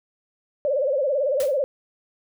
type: tone with vibrato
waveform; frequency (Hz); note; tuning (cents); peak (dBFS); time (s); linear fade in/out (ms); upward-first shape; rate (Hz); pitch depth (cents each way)
sine; 554.4; C#5; 0; -19; 0.65-1.64; 0; sine; 18; 140
type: noise with exponential decay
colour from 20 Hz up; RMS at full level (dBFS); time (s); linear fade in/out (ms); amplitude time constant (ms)
white; -30; 1.4-1.58; 1; 39
effects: none